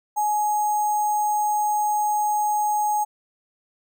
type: tone with sample-and-hold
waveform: sine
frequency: 840 Hz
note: G#5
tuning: 19 cents sharp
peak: -19 dBFS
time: 0.16-3.05 s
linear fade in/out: 20 ms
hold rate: 7350 Hz
effects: none